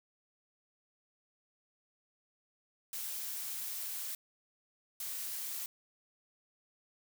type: noise bursts at uneven times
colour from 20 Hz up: blue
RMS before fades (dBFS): -40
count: 2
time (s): 2.93-4.15 / 5-5.66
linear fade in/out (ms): 2
effects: none